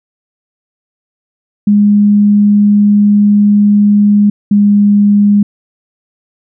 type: tone pair in turn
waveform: sine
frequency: 205.9 / 204.6 Hz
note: G#3 / G#3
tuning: -15 / -26 cents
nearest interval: unison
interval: 11 cents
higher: first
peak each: -4 dBFS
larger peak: neither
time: 1.67-4.3 / 4.51-5.43 s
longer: first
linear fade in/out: 5 ms
effects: none